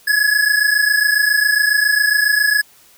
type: tone pair together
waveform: square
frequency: 1676.7 / 1704 Hz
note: G#6 / G#6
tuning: +16 / +44 cents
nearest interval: unison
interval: 28 cents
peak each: -16 dBFS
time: 0.07-2.62 s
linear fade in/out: 10 ms
effects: white hiss -49 dBFS RMS until 2.97 s